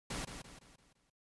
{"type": "noise with echo", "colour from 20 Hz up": "pink", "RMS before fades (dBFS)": -40, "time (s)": [0.1, 0.25], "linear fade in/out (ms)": 5, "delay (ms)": 170, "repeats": 5, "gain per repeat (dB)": -7, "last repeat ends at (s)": 1.1, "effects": ["noise-tail reverb RT60 0.1 s tail -21 dB re dry", "resampled to 24000 Hz"]}